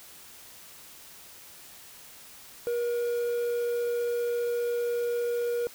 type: tone with quantisation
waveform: triangle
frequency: 477.5 Hz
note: A#4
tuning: 42 cents sharp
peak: -24 dBFS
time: 2.67-5.67 s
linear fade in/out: 0 ms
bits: 8
effects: white hiss -49 dBFS RMS until 5.74 s